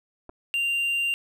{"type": "clicks", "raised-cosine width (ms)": 1, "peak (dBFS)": -29, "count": 2, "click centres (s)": [0.293, 0.296]}
{"type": "tone", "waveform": "triangle", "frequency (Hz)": 2780, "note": "F7", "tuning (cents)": -9, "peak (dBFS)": -21, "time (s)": [0.54, 1.14], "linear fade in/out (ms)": 0}
{"effects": []}